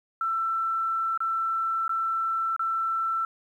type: tone with dropouts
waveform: sine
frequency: 1336 Hz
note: E6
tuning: 23 cents sharp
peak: -24 dBFS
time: 0.21-3.25 s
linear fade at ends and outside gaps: 2 ms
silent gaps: 1.176-1.204 / 1.88-1.893 / 2.564-2.594 s
effects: 10-bit